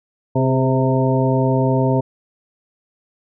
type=harmonic tone with a mistuned harmonic; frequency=130.81 Hz; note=C3; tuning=in tune; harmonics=1 / 2 / 3 / 4 / 5 / 7; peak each=-17 / -20 / -22 / -23 / -24 / -25 dBFS; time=0.35-2.01 s; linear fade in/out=10 ms; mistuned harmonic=3; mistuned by=+36 cents; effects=none